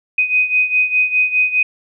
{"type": "beating tone pair", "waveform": "sine", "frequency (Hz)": [2500, 2504.9], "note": ["D#7", "D#7"], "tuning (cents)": [8, 11], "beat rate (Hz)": 4.9, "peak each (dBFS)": [-14, -18], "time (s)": [0.18, 1.63], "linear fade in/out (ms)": 5, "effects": []}